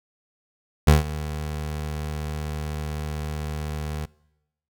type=tone with ADSR envelope; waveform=25% pulse; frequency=75.8 Hz; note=D#2; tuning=45 cents flat; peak=-6 dBFS; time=0.87-4.06 s; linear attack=10 ms; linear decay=150 ms; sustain=-18 dB; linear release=13 ms; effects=noise-tail reverb RT60 0.9 s tail -23 dB re dry